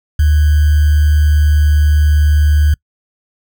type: tone with sample-and-hold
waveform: sine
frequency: 74.9 Hz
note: D2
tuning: 35 cents sharp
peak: -7 dBFS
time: 0.19-2.74 s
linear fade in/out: 5 ms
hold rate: 1575 Hz
effects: noise-tail reverb RT60 0.1 s tail -26 dB re dry